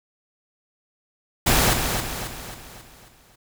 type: noise with echo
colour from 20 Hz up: pink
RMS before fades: -18 dBFS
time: 1.46-1.74 s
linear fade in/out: 10 ms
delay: 270 ms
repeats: 6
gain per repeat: -6 dB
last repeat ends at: 3.36 s
effects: none